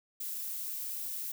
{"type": "noise", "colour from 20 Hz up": "violet", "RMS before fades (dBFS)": -38, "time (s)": [0.2, 1.32], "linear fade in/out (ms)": 5, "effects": []}